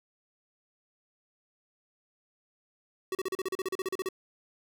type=tone bursts; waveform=square; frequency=377.6 Hz; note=F#4; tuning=35 cents sharp; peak=-30 dBFS; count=15; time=3.12-4.088 s; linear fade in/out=2 ms; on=30 ms; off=37 ms; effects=none